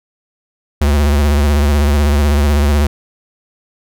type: tone with vibrato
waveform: square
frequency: 72.7 Hz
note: D2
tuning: 17 cents flat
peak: -10 dBFS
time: 0.81-2.87 s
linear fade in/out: 5 ms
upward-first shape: sine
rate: 16 Hz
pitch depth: 72 cents each way
effects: none

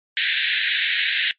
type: band-pass noise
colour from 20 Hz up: pink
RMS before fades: -22 dBFS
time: 0.17-1.31 s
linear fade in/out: 0 ms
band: 1600 to 3900 Hz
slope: 96 dB/octave
effects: noise-tail reverb RT60 0.1 s tail -19 dB re dry + MP3 32 kbps

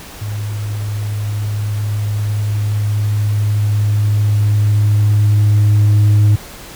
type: tone with level ramp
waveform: sine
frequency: 104.5 Hz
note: G#2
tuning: 11 cents sharp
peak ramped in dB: -19 to -4 dBFS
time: 0.21-6.36 s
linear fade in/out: 10 ms
effects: tanh soft clip ceiling -6 dBFS + pink hiss -34 dBFS RMS until 6.75 s

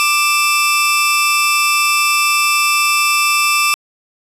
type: tone pair together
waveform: sawtooth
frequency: 1180 / 2649 Hz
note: D6 / E7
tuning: +8 / +8 cents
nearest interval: octave + major second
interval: 1400 cents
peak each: -11 dBFS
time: 0-3.74 s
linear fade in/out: 0 ms
effects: resampled to 32000 Hz

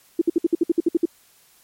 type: tone bursts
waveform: sine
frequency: 335.5 Hz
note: E4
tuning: 31 cents sharp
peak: -13 dBFS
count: 11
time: 0.19-1.055 s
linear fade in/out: 5 ms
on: 25 ms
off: 59 ms
effects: white hiss -56 dBFS RMS until 1.63 s + MP3 64 kbps

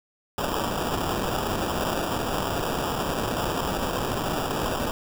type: noise with sample-and-hold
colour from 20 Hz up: blue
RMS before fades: -27 dBFS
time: 0.38-4.91 s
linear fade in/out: 0 ms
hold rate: 2100 Hz
effects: none

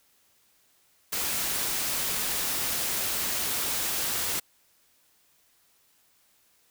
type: noise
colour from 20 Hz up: white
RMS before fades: -29 dBFS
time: 1.12-4.4 s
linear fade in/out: 10 ms
effects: white hiss -65 dBFS RMS until 6.7 s

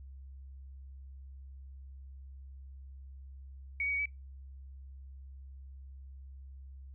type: tone with pitch steps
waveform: sine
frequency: 2240 / 2263 / 2242 / 2289 Hz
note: C#7 / C#7 / C#7 / D7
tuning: +18 / +35 / +19 / -45 cents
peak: -30 dBFS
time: 3.8-4.056 s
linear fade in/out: 2 ms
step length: 64 ms
effects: noise-tail reverb RT60 0.2 s tail -25 dB re dry + added 67 Hz sine -46 dBFS peak until 6.94 s

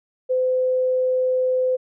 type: tone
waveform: sine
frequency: 511 Hz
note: C5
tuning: 41 cents flat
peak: -17 dBFS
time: 0.29-1.77 s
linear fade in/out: 20 ms
effects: none

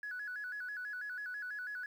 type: tone with vibrato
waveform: sine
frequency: 1580 Hz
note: G6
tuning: 13 cents sharp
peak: -38 dBFS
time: 0.03-1.86 s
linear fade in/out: 2 ms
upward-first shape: square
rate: 6.1 Hz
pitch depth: 110 cents each way
effects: tanh soft clip ceiling -35 dBFS + 11-bit

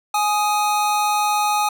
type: tone pair together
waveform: square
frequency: 836.9 / 1244.5 Hz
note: G#5 / D#6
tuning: +13 / 0 cents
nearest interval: perfect fifth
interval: 687 cents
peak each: -19 / -23 dBFS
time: 0.14-1.69 s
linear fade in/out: 5 ms
effects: none

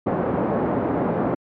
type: band-pass noise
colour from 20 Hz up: pink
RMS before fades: -22 dBFS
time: 0.06-1.35 s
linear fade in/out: 10 ms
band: 200 to 750 Hz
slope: 12 dB/octave
effects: low-pass 2000 Hz 12 dB/octave + MP3 96 kbps

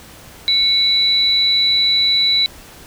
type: tone pair together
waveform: sine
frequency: 2217 / 3950 Hz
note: C#7 / B7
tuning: 0 / 0 cents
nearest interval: minor seventh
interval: 1000 cents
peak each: -23 / -12 dBFS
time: 0.48-2.46 s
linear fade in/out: 0 ms
effects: pink hiss -40 dBFS RMS until 2.86 s

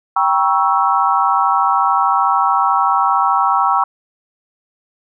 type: chord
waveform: sine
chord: G diminished seventh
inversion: none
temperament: equal with one note detuned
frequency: 784 / 955.2 / 1108.7 / 1318.5 Hz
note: G5 / Bb5 / Db6 / Fb6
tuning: 0 / +42 / 0 / 0 cents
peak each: -17 dBFS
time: 0.16-3.84 s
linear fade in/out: 5 ms
effects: none

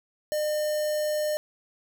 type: tone with notch filter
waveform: square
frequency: 605 Hz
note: D#5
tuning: 49 cents flat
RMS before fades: -27 dBFS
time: 0.32-1.37 s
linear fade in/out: 0 ms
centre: 2400 Hz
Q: 0.97
effects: none

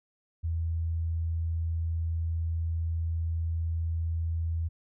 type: tone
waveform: sine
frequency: 82.41 Hz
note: E2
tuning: in tune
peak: -27 dBFS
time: 0.43-4.69 s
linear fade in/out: 20 ms
effects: none

